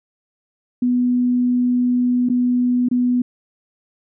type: tone with dropouts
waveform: sine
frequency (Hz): 246.9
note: B3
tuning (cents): 0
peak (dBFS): -14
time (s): 0.82-3.22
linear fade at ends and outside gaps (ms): 5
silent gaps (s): 2.289-2.298 / 2.887-2.912
effects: none